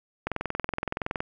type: click train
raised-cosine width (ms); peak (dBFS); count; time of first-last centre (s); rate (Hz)
0.5; -13; 21; 0.27-1.205; 21.4
effects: none